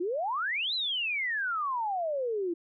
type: exponential two-way sweep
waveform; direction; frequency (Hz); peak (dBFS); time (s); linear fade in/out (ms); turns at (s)
sine; up then down; 329.6 to 4133 to 329.6; -28; 0-2.54; 10; 0.74
effects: none